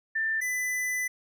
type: tone pair in turn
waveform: sine / square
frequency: 1782 / 2000 Hz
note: A6 / B6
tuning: +22 / +21 cents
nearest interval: major second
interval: 199 cents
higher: second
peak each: -25 / -28 dBFS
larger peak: first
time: 0.15-0.41 / 0.41-1.08 s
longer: second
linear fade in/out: 10 ms
effects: none